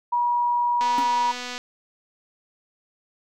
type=tone; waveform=sine; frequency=962 Hz; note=B5; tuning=46 cents flat; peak=-19 dBFS; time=0.12-1.32 s; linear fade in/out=10 ms
type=click train; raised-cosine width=0.2 ms; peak=-16 dBFS; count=191; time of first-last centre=0.81-1.579 s; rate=247 Hz
type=tone with exponential decay; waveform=square; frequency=271.9 Hz; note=C#4; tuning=33 cents flat; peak=-26 dBFS; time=0.98-1.12 s; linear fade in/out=2 ms; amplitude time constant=30 ms
effects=none